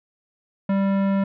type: tone with tanh clipping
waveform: sine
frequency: 196 Hz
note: G3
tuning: in tune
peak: -20 dBFS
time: 0.69-1.24 s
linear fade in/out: 5 ms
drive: 17 dB
effects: none